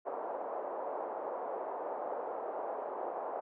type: band-pass noise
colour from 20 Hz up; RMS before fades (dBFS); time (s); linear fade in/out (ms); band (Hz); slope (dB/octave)
pink; -39; 0.05-3.41; 20; 470 to 900; 24
effects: none